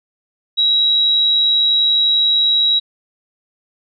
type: tone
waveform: sine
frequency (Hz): 3863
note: B7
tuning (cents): -39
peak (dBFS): -11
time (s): 0.57-2.8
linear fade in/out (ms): 20
effects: none